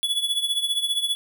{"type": "tone with tremolo", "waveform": "square", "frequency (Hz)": 3409, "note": "G#7", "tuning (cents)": 45, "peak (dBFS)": -19, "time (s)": [0.03, 1.15], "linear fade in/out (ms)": 0, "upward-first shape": "triangle", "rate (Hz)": 15, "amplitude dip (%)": 80, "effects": []}